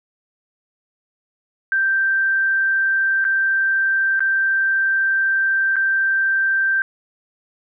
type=tone with dropouts; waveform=sine; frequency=1568 Hz; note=G6; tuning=in tune; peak=-15 dBFS; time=1.72-6.82 s; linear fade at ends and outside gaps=1 ms; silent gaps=3.243-3.25 / 4.194-4.205 / 5.758-5.765 s; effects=none